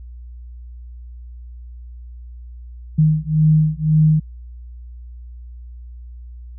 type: beating tone pair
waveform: sine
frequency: 154.4 / 156.3 Hz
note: D#3 / D#3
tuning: -13 / +8 cents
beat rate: 1.9 Hz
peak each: -15 dBFS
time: 2.98-4.2 s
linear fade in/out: 10 ms
effects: added 60 Hz sine -33 dBFS peak until 6.58 s